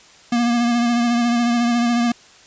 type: tone with vibrato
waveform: square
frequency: 237.6 Hz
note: A#3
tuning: 33 cents sharp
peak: -16 dBFS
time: 0.32-2.12 s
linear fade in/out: 5 ms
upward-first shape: triangle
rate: 14 Hz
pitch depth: 34 cents each way
effects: white hiss -47 dBFS RMS until 2.46 s + resampled to 16000 Hz